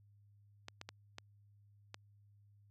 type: clicks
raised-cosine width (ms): 0.2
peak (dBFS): -28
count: 5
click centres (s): 0.684 / 0.814 / 0.89 / 1.184 / 1.944
effects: added 102 Hz sine -63 dBFS peak until 2.7 s